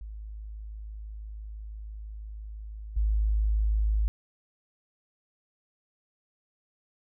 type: tone with level steps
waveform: sine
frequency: 53 Hz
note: G#1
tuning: 36 cents sharp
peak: -37 / -22 dBFS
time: 0.01-4.08 s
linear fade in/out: 0 ms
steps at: 2.96 s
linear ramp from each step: 10 ms
effects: none